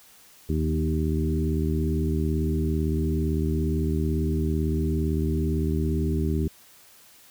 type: harmonic tone with a mistuned harmonic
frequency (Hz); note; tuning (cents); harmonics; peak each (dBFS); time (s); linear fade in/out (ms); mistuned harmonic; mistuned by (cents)
77.78; D#2; 0; 1 / 2 / 3 / 4 / 5; -25 / -28 / -30 / -31 / -32; 0.49-6.48; 5; 2; +19
effects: white hiss -53 dBFS RMS until 7.3 s